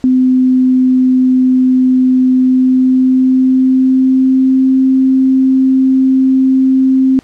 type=tone with pitch glide; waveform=sine; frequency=256.5 to 263 Hz; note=C4 to C4; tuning=-34 to +9 cents; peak=-6 dBFS; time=0.04-7.19 s; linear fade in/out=0 ms; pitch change=+43 cents; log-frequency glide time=2.36-4.79 s; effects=pink hiss -46 dBFS RMS until 7.23 s + low-pass 7000 Hz 12 dB/octave